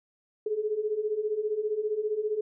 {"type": "beating tone pair", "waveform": "sine", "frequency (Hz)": [415.3, 430.3], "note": ["G#4", "A4"], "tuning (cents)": [0, -39], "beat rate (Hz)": 15, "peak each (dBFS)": [-32, -28], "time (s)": [0.46, 2.41], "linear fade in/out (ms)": 5, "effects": []}